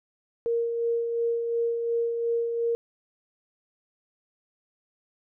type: tone with tremolo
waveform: sine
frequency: 466.2 Hz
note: A#4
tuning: in tune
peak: -22 dBFS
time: 0.46-2.75 s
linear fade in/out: 0 ms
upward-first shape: sine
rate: 2.8 Hz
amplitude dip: 40%
effects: none